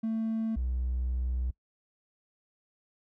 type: tone pair in turn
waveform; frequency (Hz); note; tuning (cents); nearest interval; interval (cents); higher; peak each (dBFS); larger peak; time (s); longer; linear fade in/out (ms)
triangle; 223.1 / 62.43; A3 / B1; +24 / +19; octave + minor seventh; 2205; first; -25; neither; 0.03-0.56 / 0.56-1.51; second; 10
effects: noise-tail reverb RT60 0.1 s tail -24 dB re dry + tanh soft clip ceiling -23 dBFS